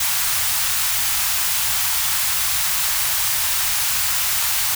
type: band-stop noise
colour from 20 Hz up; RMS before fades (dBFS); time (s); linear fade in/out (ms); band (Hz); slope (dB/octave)
white; -20; 0-4.75; 5; 130 to 790; 24
effects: none